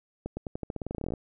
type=accelerating click train; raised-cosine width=2 ms; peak=-20 dBFS; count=19; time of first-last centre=0.26-1.137 s; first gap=110 ms; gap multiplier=0.89; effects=none